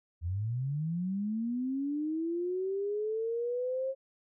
sine linear sweep, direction up, 79.9 to 539 Hz, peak -30 dBFS, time 0.21-3.95 s, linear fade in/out 50 ms, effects none

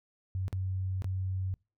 sine tone with dropouts, 94.1 Hz, F#2, 30 cents sharp, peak -30 dBFS, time 0.35-1.54 s, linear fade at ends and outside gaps 0 ms, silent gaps 0.481-0.528 / 1.021-1.044 s, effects noise-tail reverb RT60 0.3 s tail -26 dB re dry

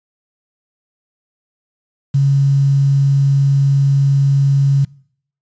sine tone with quantisation, 138.59 Hz, C#3, in tune, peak -9 dBFS, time 2.14-4.85 s, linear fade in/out 10 ms, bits 6, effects noise-tail reverb RT60 0.6 s tail -23 dB re dry + resampled to 16000 Hz

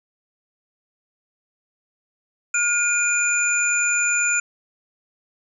sine tone cluster, 1427 / 2442 / 7050 Hz, F6 / D#7 / A8, +37 / -33 / +2 cents, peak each -22 dBFS, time 2.54-4.4 s, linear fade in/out 5 ms, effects none

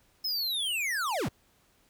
square linear sweep, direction down, 5260 to 58.27 Hz, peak -29 dBFS, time 0.24-1.29 s, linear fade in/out 10 ms, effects pink hiss -66 dBFS RMS until 1.89 s

